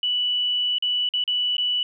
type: tone with dropouts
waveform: sine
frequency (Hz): 2960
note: F#7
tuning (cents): 0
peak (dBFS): -20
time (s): 0.03-1.83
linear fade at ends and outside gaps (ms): 2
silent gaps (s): 0.784-0.824 / 1.09-1.137 / 1.239-1.277 / 1.568-1.581
effects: none